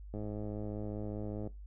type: click train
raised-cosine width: 2 ms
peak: -28 dBFS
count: 141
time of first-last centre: 0.14-1.473 s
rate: 105 Hz
effects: noise-tail reverb RT60 0.2 s tail -17 dB re dry + added 50 Hz sine -45 dBFS peak until 1.66 s